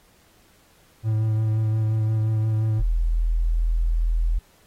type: tone with vibrato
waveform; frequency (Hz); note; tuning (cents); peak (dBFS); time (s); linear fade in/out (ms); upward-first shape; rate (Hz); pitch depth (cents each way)
triangle; 109.4; A2; -9; -17; 1.03-2.83; 50; sine; 5.7; 18
type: tone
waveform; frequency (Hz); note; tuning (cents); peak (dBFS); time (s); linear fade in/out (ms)
sine; 41.2; E1; 0; -18; 2.79-4.39; 10
effects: pink hiss -58 dBFS RMS until 4.66 s + AAC 48 kbps